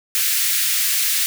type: high-pass noise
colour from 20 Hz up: white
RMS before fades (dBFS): -19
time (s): 0.15-1.26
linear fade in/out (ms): 0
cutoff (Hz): 1700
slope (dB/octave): 24
effects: none